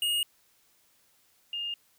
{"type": "tone pair in turn", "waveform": ["square", "sine"], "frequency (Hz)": [2859, 2825], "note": ["F7", "F7"], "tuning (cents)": [40, 19], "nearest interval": "unison", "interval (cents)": 21, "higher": "first", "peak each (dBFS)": [-26, -31], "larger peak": "first", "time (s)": [[0.02, 0.23], [1.53, 1.74]], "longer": "neither", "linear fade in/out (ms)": 2, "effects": ["white hiss -66 dBFS RMS until 1.98 s"]}